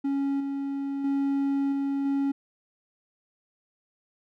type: tone with level steps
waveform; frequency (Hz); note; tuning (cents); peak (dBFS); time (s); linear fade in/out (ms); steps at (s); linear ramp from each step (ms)
triangle; 277.2; C#4; 0; -22 / -26 / -21 / -23 / -21; 0.04-2.32; 10; 0.4 / 1.04 / 1.72 / 2.05; 5
effects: none